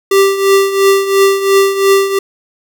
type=tone with tremolo; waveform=square; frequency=392 Hz; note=G4; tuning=in tune; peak=-5 dBFS; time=0.11-2.19 s; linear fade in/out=5 ms; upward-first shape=triangle; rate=2.9 Hz; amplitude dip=75%; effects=none